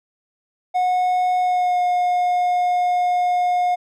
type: tone with pitch glide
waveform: triangle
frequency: 729 to 717.3 Hz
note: F#5 to F5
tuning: -26 to +46 cents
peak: -14 dBFS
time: 0.74-3.76 s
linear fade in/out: 20 ms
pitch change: -28 cents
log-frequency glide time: 1.4-1.82 s
effects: none